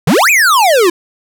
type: exponential two-way sweep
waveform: square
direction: up then down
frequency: 130 to 2600 to 329.4 Hz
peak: -7 dBFS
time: 0.07-0.9 s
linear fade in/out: 5 ms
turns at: 0.3 s
effects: none